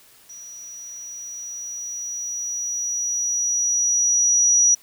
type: tone with level ramp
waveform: sine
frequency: 5820 Hz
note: F#8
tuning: 29 cents flat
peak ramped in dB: -37 to -12 dBFS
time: 0.29-4.75 s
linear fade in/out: 10 ms
effects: white hiss -52 dBFS RMS until 4.82 s